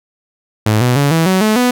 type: tone with pitch steps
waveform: sawtooth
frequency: 107.8 / 123.83 / 142.24 / 163.39 / 187.69 / 215.6 / 247.7 Hz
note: A2 / B2 / C#3 / E3 / F#3 / A3 / B3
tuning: -35 / +5 / +45 / -15 / +25 / -35 / +5 cents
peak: -6 dBFS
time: 0.66-1.71 s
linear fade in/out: 5 ms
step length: 150 ms
effects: none